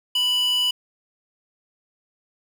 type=tone with high-pass filter; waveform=square; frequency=987.8 Hz; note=B5; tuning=in tune; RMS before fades=-21 dBFS; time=0.15-0.71 s; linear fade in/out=5 ms; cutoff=2800 Hz; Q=5.2; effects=none